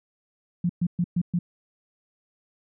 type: tone bursts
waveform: sine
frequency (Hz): 174.61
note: F3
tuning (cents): 0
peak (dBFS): -20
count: 5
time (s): 0.64-1.39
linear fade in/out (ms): 5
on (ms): 54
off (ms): 120
effects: none